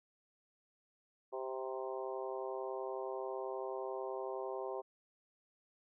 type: harmonic tone with a mistuned harmonic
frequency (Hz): 130.81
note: C3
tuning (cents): 0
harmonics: 3 / 4 / 5 / 6 / 7 / 8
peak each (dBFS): -42 / -44 / -46 / -48 / -49 / -50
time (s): 1.32-4.82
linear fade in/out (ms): 20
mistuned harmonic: 7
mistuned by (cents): +23
effects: none